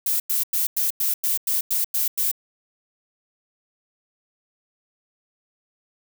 violet noise bursts, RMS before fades -22 dBFS, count 10, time 0.06-2.315 s, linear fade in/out 5 ms, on 140 ms, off 95 ms, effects none

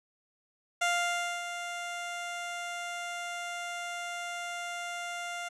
15% pulse tone with ADSR envelope, 698.5 Hz, F5, in tune, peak -19 dBFS, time 0.81-5.49 s, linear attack 10 ms, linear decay 600 ms, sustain -10 dB, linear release 13 ms, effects resampled to 24000 Hz

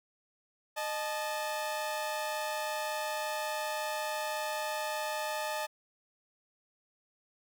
sawtooth tone pair together, 614 / 868.3 Hz, D#5 / A5, -23 / -23 cents, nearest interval tritone, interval 600 cents, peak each -32 / -32 dBFS, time 0.76-5.67 s, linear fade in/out 20 ms, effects none

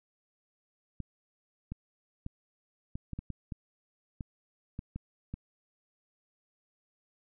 clicks, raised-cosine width 5 ms, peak -25 dBFS, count 12, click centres 1.003 / 1.72 / 2.264 / 2.955 / 3.133 / 3.19 / 3.303 / 3.522 / 4.208 / 4.791 / 4.96 / 5.34 s, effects none

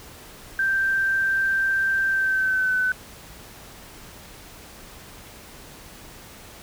sine tone with pitch glide, 1569 to 1510.3 Hz, G6 to F#6, +1 to +35 cents, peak -19 dBFS, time 0.59-2.92 s, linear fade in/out 2 ms, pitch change -66 cents, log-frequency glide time 2.08-2.76 s, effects pink hiss -44 dBFS RMS until 6.62 s

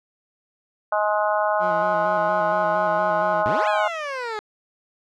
harmonic tone, 210 Hz, G#3, 19 cents sharp, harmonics 3 / 4 / 5 / 6 / 7, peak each -22 / -24 / -26 / -28 / -29 dBFS, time 0.92-3.88 s, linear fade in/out 5 ms
20% pulse tone with vibrato, 175 Hz, F3, 4 cents sharp, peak -27 dBFS, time 1.59-3.45 s, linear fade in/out 50 ms, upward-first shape square, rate 4.3 Hz, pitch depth 51 cents each way
15% pulse exponential two-way sweep, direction up then down, 96 to 850 to 415.9 Hz, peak -20 dBFS, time 3.46-4.39 s, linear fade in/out 0 ms, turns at 3.68 s
effects low-pass 4000 Hz 12 dB/octave

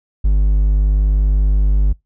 triangle tone, 50.3 Hz, G1, 45 cents sharp, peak -8 dBFS, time 0.24-1.93 s, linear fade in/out 10 ms, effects noise-tail reverb RT60 0.2 s tail -25 dB re dry

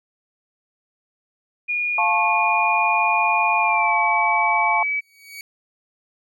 sine tone with pitch glide, 2436 to 2286 Hz, D#7 to D7, -37 to -47 cents, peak -20 dBFS, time 1.68-5.01 s, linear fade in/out 20 ms, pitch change -110 cents, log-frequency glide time 3.58-3.95 s
sine chord, F augmented, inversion none, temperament just, 698.5 / 873.1 / 1091.3 Hz, F5 / A5 / C#6, 0 / -14 / -27 cents, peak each -24 / -20 / -23 dBFS, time 1.98-4.83 s, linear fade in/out 2 ms
sawtooth tone with exponential growth, 2258 Hz, C#7, 31 cents sharp, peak -28 dBFS, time 4.9-5.41 s, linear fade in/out 1 ms, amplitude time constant 110 ms
effects none

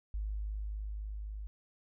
sine tone with level ramp, 51.91 Hz, G#1, in tune, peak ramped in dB -33 to -39 dBFS, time 0.14-1.47 s, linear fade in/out 0 ms, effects none

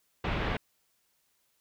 pink low-pass noise, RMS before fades -31 dBFS, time 0.24-0.57 s, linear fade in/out 5 ms, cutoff 3100 Hz, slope 24 dB/octave, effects white hiss -73 dBFS RMS until 1.6 s

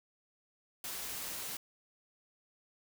white noise, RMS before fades -41 dBFS, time 0.84-1.57 s, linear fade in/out 2 ms, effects none

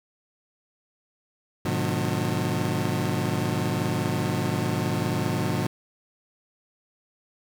25% pulse chord, G# diminished seventh, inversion none, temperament just, 103.83 / 124.59 / 149.51 / 179.41 Hz, G#2 / B2 / D3 / F3, 0 / +16 / +31 / +47 cents, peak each -26 dBFS, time 1.65-5.67 s, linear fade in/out 5 ms, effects none

